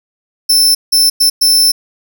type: tone bursts at uneven times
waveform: sawtooth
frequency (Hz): 5320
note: E8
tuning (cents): +15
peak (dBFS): -4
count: 4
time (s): 0.49-0.75 / 0.92-1.1 / 1.2-1.3 / 1.41-1.72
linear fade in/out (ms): 10
effects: none